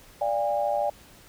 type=chord; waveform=sine; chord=D diminished; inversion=none; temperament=equal with one note detuned; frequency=587.3 / 698.5 / 811.6 Hz; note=D5 / F5 / Ab5; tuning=0 / 0 / -40 cents; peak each=-26 / -30 / -27 dBFS; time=0.21-0.9 s; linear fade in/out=5 ms; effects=pink hiss -52 dBFS RMS until 1.28 s